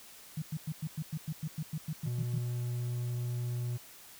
sine tone bursts, 155.56 Hz, D#3, in tune, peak -32 dBFS, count 14, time 0.37-2.384 s, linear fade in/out 5 ms, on 51 ms, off 100 ms
triangle tone, 121.5 Hz, B2, 28 cents flat, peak -30 dBFS, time 2.05-3.78 s, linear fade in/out 20 ms
effects white hiss -53 dBFS RMS until 4.19 s

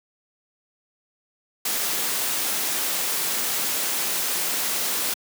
white noise, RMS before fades -25 dBFS, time 1.65-5.14 s, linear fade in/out 5 ms, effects high-pass 200 Hz 12 dB/octave

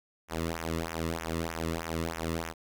sawtooth tone with flanger, 82.2 Hz, E2, 4 cents flat, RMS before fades -34 dBFS, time 0.28-2.54 s, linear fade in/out 50 ms, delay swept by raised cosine 0.22 to 1.32 ms, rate 3.2 Hz, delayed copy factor -0.9, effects none

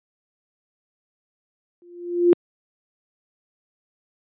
sine tone with exponential growth, 349.2 Hz, F4, in tune, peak -8 dBFS, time 1.82-2.33 s, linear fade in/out 0 ms, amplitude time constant 110 ms, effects high-pass 200 Hz 12 dB/octave + resampled to 8000 Hz

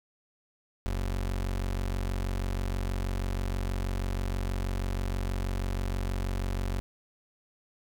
30% pulse tone, 46.25 Hz, F#1, in tune, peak -26 dBFS, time 0.86-6.8 s, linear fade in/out 0 ms, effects none

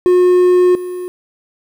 triangle tone with level steps, 360.9 Hz, F#4, 43 cents flat, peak -5 / -19 dBFS, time 0.06-1.08 s, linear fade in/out 0 ms, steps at 0.75 s, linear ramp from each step 2 ms, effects 7-bit

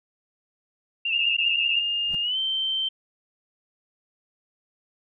sine tone with vibrato, 2706 Hz, E7, 45 cents sharp, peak -23 dBFS, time 1.05-1.8 s, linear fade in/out 5 ms, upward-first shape triangle, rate 10 Hz, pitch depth 82 cents each way
sine tone with pitch glide, 2823 to 3114 Hz, F7 to G7, +18 to -12 cents, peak -23 dBFS, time 1.12-2.89 s, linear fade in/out 10 ms, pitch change +170 cents, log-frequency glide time 2.22-2.38 s
brown noise with exponential growth, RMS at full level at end -31 dBFS, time 2.04-2.15 s, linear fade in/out 1 ms, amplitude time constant 22 ms
effects none

